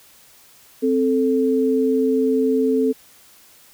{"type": "tone pair together", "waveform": "sine", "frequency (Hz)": [261.6, 440], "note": ["C4", "A4"], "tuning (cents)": [0, 0], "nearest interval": "major sixth", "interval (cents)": 900, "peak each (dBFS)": [-18, -18], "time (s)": [0.82, 2.93], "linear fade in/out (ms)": 20, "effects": ["white hiss -50 dBFS RMS until 3.73 s"]}